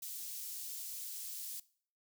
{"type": "high-pass noise", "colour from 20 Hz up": "white", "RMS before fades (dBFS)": -44, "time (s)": [0.02, 1.6], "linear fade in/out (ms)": 5, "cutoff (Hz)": 5200, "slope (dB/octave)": 12, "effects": ["noise-tail reverb RT60 0.5 s tail -20 dB re dry"]}